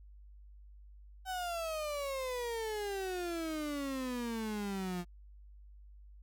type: exponential sweep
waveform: 35% pulse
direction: down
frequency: 763 to 173.2 Hz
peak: -34 dBFS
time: 1.25-5.05 s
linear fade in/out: 50 ms
effects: added 50 Hz sine -52 dBFS peak until 6.22 s